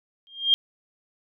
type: tone with exponential growth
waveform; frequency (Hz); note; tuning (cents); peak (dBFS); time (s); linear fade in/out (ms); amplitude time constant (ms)
sine; 3210; G7; +40; -12; 0.27-0.54; 0; 57
effects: none